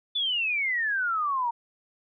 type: exponential sweep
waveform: sine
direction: down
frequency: 3520 to 921 Hz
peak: -24 dBFS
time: 0.15-1.51 s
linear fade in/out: 10 ms
effects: none